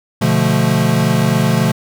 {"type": "chord", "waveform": "square", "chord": "B half-diminished seventh", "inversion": "none", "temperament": "equal", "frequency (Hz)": [123.47, 146.83, 174.61, 220], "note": ["B2", "D3", "F3", "A3"], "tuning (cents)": [0, 0, 0, 0], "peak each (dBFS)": -18, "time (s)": [0.21, 1.72], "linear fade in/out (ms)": 10, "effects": []}